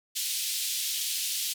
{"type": "band-pass noise", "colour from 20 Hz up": "pink", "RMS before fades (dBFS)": -31, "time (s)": [0.15, 1.54], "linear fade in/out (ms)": 20, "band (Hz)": [3100, 16000], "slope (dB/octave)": 24, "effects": []}